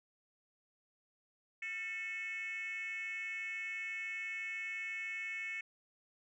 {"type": "tone with frequency modulation", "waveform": "sine", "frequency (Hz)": 2197, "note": "C#7", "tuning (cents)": -16, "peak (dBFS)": -37, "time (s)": [1.62, 5.61], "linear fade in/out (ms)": 5, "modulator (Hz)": 406, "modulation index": 0.84, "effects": ["tanh soft clip ceiling -35 dBFS"]}